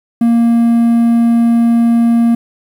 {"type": "tone", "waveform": "triangle", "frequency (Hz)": 233.1, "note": "A#3", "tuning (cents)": 0, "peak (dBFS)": -5, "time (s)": [0.21, 2.35], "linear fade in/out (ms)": 5, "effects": ["7-bit"]}